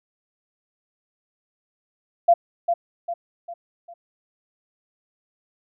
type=tone with echo; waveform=sine; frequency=687 Hz; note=F5; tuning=29 cents flat; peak=-10 dBFS; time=2.28-2.34 s; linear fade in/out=10 ms; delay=400 ms; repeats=4; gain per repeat=-7 dB; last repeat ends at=3.94 s; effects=none